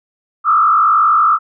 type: tone with frequency modulation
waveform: sine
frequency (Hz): 1258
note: D#6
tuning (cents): +19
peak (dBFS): -8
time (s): 0.44-1.39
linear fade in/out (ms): 50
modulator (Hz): 50.8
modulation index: 1.6
effects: none